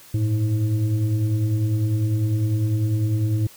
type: tone with frequency modulation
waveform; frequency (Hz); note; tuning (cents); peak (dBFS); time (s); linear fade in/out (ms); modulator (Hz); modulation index
sine; 110; A2; 0; -18; 0.14-3.47; 5; 210; 0.6
effects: white hiss -47 dBFS RMS until 3.56 s